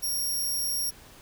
10% pulse tone, 5588 Hz, F8, in tune, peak -21 dBFS, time 0.02-0.91 s, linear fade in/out 20 ms, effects pink hiss -51 dBFS RMS until 1.21 s

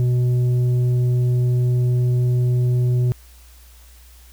triangle tone with tanh clipping, 123.7 Hz, B2, 3 cents sharp, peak -16 dBFS, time 0-3.12 s, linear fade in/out 0 ms, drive 10 dB, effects added 60 Hz sine -44 dBFS peak until 4.32 s + white hiss -51 dBFS RMS until 4.32 s

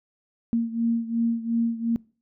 sine beating tone pair, 230.4 / 233.2 Hz, A#3 / A#3, -20 / +1 cents, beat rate 2.8 Hz, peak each -23 / -27 dBFS, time 0.53-1.96 s, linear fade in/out 0 ms, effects noise-tail reverb RT60 0.4 s tail -24 dB re dry

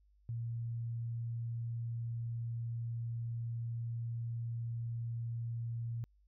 sine tone, 116.54 Hz, A#2, in tune, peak -36 dBFS, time 0.29-6.04 s, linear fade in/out 0 ms, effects added 50 Hz sine -65 dBFS peak until 6.27 s

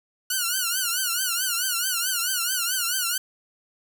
5% pulse tone with vibrato, 1450 Hz, F#6, 35 cents flat, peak -12 dBFS, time 0.3-3.18 s, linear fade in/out 5 ms, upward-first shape triangle, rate 4.6 Hz, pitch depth 140 cents each way, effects none

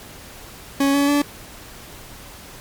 40% pulse tone with pitch steps, 277.2 / 282.7 / 288.3 Hz, C#4 / C#4 / D4, 0 / +34 / -32 cents, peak -14 dBFS, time 0.8-1.22 s, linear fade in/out 5 ms, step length 140 ms, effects pink hiss -40 dBFS RMS until 2.6 s + MP3 96 kbps

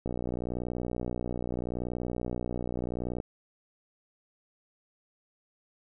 click train, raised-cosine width 2 ms, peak -20 dBFS, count 192, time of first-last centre 0.06-3.201 s, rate 60.8 Hz, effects none

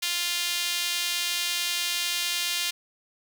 sawtooth tone with high-pass filter, 349.2 Hz, F4, in tune, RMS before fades -28 dBFS, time 0.02-2.71 s, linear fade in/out 10 ms, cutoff 3100 Hz, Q 1.4, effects none

